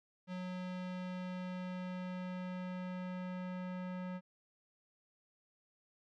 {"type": "tone with low-pass filter sweep", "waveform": "square", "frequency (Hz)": 182.6, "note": "F#3", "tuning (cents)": -23, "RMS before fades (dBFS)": -42, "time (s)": [0.27, 4.21], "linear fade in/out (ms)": 50, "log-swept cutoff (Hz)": [3600, 2000], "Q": 0.92, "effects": []}